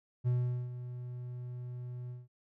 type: tone with ADSR envelope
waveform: triangle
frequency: 123.47 Hz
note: B2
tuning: in tune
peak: -24 dBFS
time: 0.24-2.28 s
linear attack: 32 ms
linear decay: 420 ms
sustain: -13 dB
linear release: 180 ms
effects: none